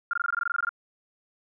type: tone bursts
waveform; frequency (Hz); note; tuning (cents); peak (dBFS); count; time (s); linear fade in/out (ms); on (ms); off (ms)
sine; 1400; F6; +4; -23; 14; 0.11-0.692; 2; 23; 20
effects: none